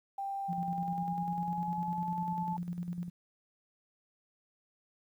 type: tone with pitch glide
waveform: sine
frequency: 789 to 870.4 Hz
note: G5 to A5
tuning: +11 to -19 cents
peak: -34 dBFS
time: 0.18-2.57 s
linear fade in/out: 5 ms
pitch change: +170 cents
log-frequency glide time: 0.62-2.16 s
type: tone with tremolo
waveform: sine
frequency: 174.61 Hz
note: F3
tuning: in tune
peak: -33 dBFS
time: 0.48-3.1 s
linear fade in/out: 20 ms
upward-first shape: square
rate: 10 Hz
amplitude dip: 55%
effects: 11-bit